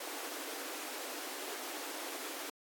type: high-pass noise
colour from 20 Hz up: pink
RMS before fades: -43 dBFS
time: 0-2.5 s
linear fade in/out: 5 ms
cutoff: 270 Hz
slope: 96 dB/octave
effects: AAC 64 kbps